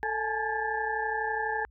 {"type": "tone cluster", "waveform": "sine", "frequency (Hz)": [442.3, 841, 873, 1624, 1745], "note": ["A4", "G#5", "A5", "G#6", "A6"], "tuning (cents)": [9, 22, -14, -39, -15], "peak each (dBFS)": [-35, -32, -36, -35, -34], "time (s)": [0.03, 1.65], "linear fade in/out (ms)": 0, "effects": ["added 60 Hz sine -54 dBFS peak until 1.7 s"]}